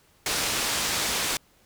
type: low-pass noise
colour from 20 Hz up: white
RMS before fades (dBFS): -27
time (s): 0.26-1.37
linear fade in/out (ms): 2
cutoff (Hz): 7200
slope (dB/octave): 12
effects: pink hiss -61 dBFS RMS until 1.65 s